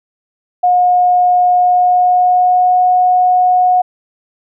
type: tone with pitch glide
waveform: sine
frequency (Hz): 720 to 728.8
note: F#5 to F#5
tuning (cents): -47 to -26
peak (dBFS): -7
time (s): 0.63-3.82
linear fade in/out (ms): 10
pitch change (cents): +21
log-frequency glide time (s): 1.57-2.81
effects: none